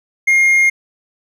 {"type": "tone", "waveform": "triangle", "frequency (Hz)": 2131, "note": "C7", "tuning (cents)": 31, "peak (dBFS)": -7, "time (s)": [0.27, 0.7], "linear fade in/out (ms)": 10, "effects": []}